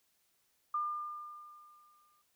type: tone with exponential decay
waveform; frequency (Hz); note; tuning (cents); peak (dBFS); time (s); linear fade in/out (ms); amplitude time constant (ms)
sine; 1202; D6; +40; -30; 0.74-2.22; 5; 320
effects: white hiss -75 dBFS RMS until 2.35 s